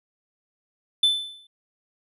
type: tone with exponential decay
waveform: triangle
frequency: 3520 Hz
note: A7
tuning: in tune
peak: -12 dBFS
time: 1.03-1.47 s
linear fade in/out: 5 ms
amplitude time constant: 95 ms
effects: resampled to 32000 Hz